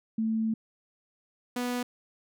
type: tone pair in turn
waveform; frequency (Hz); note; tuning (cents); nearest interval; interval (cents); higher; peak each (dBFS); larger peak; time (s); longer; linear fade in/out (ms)
sine / sawtooth; 221.9 / 245.9; A3 / B3; +15 / -7; major second; 178; second; -25; neither; 0.18-0.54 / 1.56-1.83; first; 5
effects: none